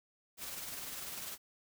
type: noise with tremolo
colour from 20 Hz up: white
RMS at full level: -42 dBFS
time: 0.37-1.38 s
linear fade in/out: 50 ms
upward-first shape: sine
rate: 20 Hz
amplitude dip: 35%
effects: none